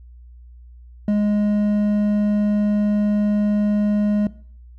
triangle tone with hard clipping, 207.7 Hz, G#3, in tune, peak -17 dBFS, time 1.08-4.27 s, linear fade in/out 2 ms, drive 9 dB, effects noise-tail reverb RT60 0.5 s tail -19 dB re dry + added 60 Hz sine -40 dBFS peak until 4.78 s

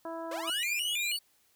harmonic tone, 329.6 Hz, E4, in tune, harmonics 1 / 2 / 3 / 4 / 5, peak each -41 / -39 / -42 / -48 / -53 dBFS, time 0.05-0.5 s, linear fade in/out 2 ms
sawtooth linear sweep, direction up, 474.2 to 4567 Hz, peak -33 dBFS, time 0.31-1.19 s, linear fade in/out 5 ms
square tone with vibrato, 2649 Hz, E7, 8 cents sharp, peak -31 dBFS, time 0.47-1.17 s, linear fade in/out 10 ms, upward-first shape square, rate 3.1 Hz, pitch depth 170 cents each way
effects white hiss -68 dBFS RMS until 1.55 s

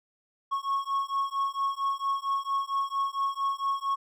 triangle beating tone pair, 1097 / 1101.4 Hz, C#6 / C#6, -18 / -11 cents, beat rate 4.4 Hz, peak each -28 dBFS, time 0.51-3.96 s, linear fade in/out 20 ms, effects none

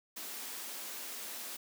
white high-pass noise, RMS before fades -43 dBFS, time 0.16-1.57 s, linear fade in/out 10 ms, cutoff 200 Hz, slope 96 dB/octave, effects none

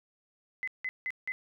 sine tone bursts, 2032 Hz, B6, 49 cents sharp, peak -31 dBFS, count 4, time 0.63-1.32 s, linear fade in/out 0 ms, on 45 ms, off 170 ms, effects none

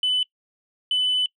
sine tone pair in turn, 3004 / 3004 Hz, F#7 / F#7, +26 / +26 cents, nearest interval unison, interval 0 cents, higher neither, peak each -17 dBFS, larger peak neither, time 0.03-0.23 / 0.91-1.26 s, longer second, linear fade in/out 2 ms, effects noise-tail reverb RT60 0.1 s tail -24 dB re dry + tanh soft clip ceiling -16 dBFS

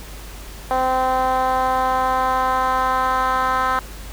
10% pulse tone with band-pass filter sweep, 258.6 Hz, C4, 20 cents flat, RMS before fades -19 dBFS, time 0.71-3.79 s, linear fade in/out 0 ms, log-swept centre 740 to 1200 Hz, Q 2.1, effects added 50 Hz sine -34 dBFS peak until 4.12 s + pink hiss -39 dBFS RMS until 4.12 s

